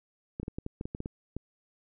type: clicks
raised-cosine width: 3 ms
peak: -22 dBFS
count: 11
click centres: 0.399 / 0.431 / 0.481 / 0.585 / 0.664 / 0.811 / 0.855 / 0.949 / 1.004 / 1.059 / 1.366 s
effects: none